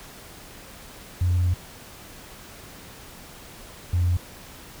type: tone pair in turn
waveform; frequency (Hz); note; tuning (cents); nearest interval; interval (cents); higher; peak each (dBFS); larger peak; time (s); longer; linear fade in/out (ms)
sine; 89 / 88.03; F2 / F2; +33 / +14; unison; 19; first; -17; neither; 1.21-1.54 / 3.93-4.17; first; 5
effects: tanh soft clip ceiling -15 dBFS + pink hiss -44 dBFS RMS until 4.8 s